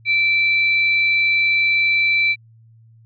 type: tone pair together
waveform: sine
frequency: 2336 / 3979 Hz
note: D7 / B7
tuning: -10 / +12 cents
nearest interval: major sixth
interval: 922 cents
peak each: -14 / -26 dBFS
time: 0.05-2.36 s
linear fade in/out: 50 ms
effects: added 113 Hz sine -46 dBFS peak until 3.05 s